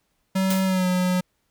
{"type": "tone with pitch glide", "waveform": "square", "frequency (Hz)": [190.1, 182.04], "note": ["F#3", "F#3"], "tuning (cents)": [47, -28], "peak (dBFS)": -20, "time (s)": [0.35, 1.21], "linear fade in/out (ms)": 10, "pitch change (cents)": -75, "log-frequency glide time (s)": [0.65, 0.87]}
{"type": "noise with exponential decay", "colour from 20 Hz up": "white", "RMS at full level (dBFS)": -26, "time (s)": [0.5, 0.77], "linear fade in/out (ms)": 5, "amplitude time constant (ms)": 58}
{"effects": ["pink hiss -71 dBFS RMS until 1.5 s"]}